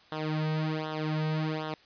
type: tone with flanger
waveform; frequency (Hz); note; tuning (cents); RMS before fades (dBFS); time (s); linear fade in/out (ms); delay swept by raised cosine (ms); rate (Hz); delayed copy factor
sawtooth; 155.56; D#3; 0; -31; 0.12-1.74; 0; 0.42 to 2.92; 1.3; -0.9
effects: white hiss -58 dBFS RMS until 1.85 s + resampled to 11025 Hz